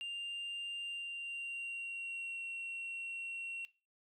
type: tone with pitch glide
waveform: sine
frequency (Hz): 2794 to 2732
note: F7 to F7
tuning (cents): 0 to -39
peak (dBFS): -37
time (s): 0.01-3.65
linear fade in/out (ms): 0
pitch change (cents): -39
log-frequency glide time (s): 0.79-2.42
effects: noise-tail reverb RT60 0.3 s tail -20 dB re dry + tanh soft clip ceiling -38 dBFS